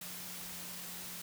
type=tone in noise; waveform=sine; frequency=178.9 Hz; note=F3; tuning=42 cents sharp; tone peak=-54 dBFS; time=0.01-1.22 s; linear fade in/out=5 ms; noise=white; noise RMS=-45 dBFS; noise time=0.01-1.22 s; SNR=-12 dB; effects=none